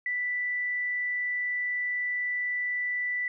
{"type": "tone", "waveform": "sine", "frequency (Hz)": 1976, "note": "B6", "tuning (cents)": 0, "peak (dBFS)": -27, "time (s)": [0.06, 3.28], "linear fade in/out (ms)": 2, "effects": []}